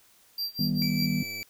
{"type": "tone with tremolo", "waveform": "square", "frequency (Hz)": 4724, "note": "D8", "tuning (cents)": 9, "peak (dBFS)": -28, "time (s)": [0.38, 1.06], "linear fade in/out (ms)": 2, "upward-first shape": "sine", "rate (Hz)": 5, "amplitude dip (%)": 95}
{"type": "chord", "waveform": "sine", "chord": "Eb augmented", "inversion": "none", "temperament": "just", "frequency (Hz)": [155.56, 194.45, 243.1], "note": ["Eb3", "G3", "B3"], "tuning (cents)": [0, -14, -27], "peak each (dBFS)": -29, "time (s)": [0.59, 1.23], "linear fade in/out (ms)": 5}
{"type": "click train", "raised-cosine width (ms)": 2, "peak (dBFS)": -36, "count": 84, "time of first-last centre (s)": [0.59, 1.421], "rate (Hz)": 99.9}
{"type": "tone", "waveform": "25% pulse", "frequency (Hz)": 2317, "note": "D7", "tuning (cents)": -24, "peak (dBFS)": -30, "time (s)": [0.82, 1.43], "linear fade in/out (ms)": 0}
{"effects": ["white hiss -60 dBFS RMS until 1.49 s"]}